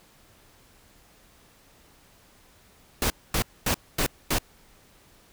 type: noise bursts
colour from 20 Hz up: pink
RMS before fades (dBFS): -24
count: 5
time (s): 3.02-4.385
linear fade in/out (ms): 2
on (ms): 81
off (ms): 240
effects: pink hiss -57 dBFS RMS until 5.32 s